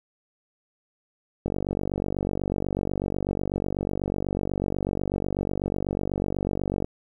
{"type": "click train", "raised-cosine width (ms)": 2, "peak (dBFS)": -13, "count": 260, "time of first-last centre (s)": [1.46, 6.845], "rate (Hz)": 48.1, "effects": ["9-bit"]}